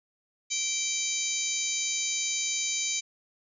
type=harmonic tone with a mistuned harmonic; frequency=777 Hz; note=G5; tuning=16 cents flat; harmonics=3 / 4 / 5 / 6 / 7 / 8 / 9; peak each=-35 / -40 / -36 / -39 / -41 / -32 / -32 dBFS; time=0.5-3.01 s; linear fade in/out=20 ms; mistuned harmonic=7; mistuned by=-53 cents; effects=none